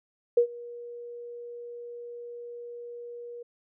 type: tone with ADSR envelope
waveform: sine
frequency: 477.5 Hz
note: A#4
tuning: 42 cents sharp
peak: -15 dBFS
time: 0.37-3.43 s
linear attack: 6 ms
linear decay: 90 ms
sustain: -23 dB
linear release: 8 ms
effects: none